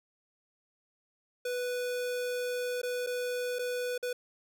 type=tone with dropouts; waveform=square; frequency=493.9 Hz; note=B4; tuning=in tune; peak=-32 dBFS; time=1.45-4.13 s; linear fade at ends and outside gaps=5 ms; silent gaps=2.817-2.831 / 3.065-3.07 / 3.587-3.591 / 3.979-4.027 s; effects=none